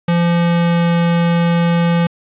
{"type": "tone with pitch glide", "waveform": "square", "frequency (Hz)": [171.5, 170.41], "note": ["F3", "F3"], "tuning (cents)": [-31, -42], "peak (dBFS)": -12, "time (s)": [0.08, 2.07], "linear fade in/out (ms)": 5, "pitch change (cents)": -11, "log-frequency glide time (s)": [0.21, 0.94], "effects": ["resampled to 8000 Hz", "7-bit"]}